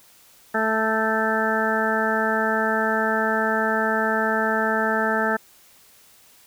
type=harmonic tone with a mistuned harmonic; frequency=220 Hz; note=A3; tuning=in tune; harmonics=1 / 2 / 3 / 4 / 6 / 7 / 8; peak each=-27 / -27 / -27 / -27 / -27 / -27 / -27 dBFS; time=0.54-5.37 s; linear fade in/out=10 ms; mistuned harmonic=7; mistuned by=+17 cents; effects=white hiss -53 dBFS RMS until 6.46 s